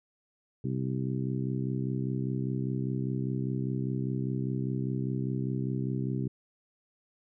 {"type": "harmonic tone", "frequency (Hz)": 65, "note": "C2", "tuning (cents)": -11, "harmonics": [2, 3, 4, 5, 6], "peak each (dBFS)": [-31, -35, -37, -39, -41], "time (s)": [0.64, 6.28], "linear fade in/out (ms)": 5, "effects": []}